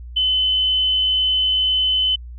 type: tone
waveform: sine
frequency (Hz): 3034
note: F#7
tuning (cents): +43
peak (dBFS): -15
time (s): 0.16-2.16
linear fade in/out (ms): 10
effects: added 60 Hz sine -32 dBFS peak until 2.38 s